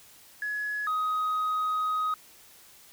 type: tone pair in turn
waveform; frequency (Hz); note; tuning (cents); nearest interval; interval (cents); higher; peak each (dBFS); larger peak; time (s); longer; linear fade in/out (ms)
sine; 1690 / 1256.6; G#6 / D#6; +30 / +17; perfect fourth; 513; first; -28 / -23; second; 0.42-0.87 / 0.87-2.14; second; 2
effects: tanh soft clip ceiling -24 dBFS + white hiss -54 dBFS RMS until 2.92 s